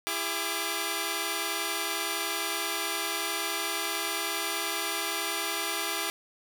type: tone cluster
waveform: 5% pulse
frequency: 335.4 / 406.5 / 1169 Hz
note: E4 / G#4 / D6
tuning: +30 / -37 / -8 cents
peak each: -22 dBFS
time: 0.07-6.1 s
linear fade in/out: 0 ms
effects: none